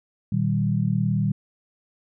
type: tone cluster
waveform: sine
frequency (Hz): 117.2 / 154.7 / 193.9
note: A#2 / D#3 / G3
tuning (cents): +10 / -10 / -19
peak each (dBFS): -24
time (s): 0.32-1.32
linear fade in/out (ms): 5
effects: none